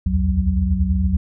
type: tone cluster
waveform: sine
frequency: 62.2 / 74.1 / 83.3 / 186.8 Hz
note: B1 / D2 / E2 / F#3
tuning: +13 / +16 / +19 / +17 cents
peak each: -21 dBFS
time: 0.06-1.17 s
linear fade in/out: 5 ms
effects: none